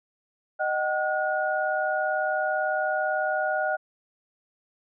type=tone cluster; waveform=sine; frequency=619 / 757 / 1445 Hz; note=D#5 / F#5 / F#6; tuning=-9 / +39 / -41 cents; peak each=-27 / -28 / -28 dBFS; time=0.59-3.77 s; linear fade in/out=20 ms; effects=none